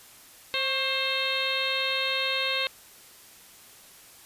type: harmonic tone with a mistuned harmonic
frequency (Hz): 529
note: C5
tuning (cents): +19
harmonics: 1 / 2 / 3 / 4 / 5 / 6 / 7 / 8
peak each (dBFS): -34 / -36 / -36 / -33 / -31 / -34 / -31 / -34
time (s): 0.54-2.67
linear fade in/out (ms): 0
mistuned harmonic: 2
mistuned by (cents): +60
effects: white hiss -51 dBFS RMS until 4.25 s + resampled to 32000 Hz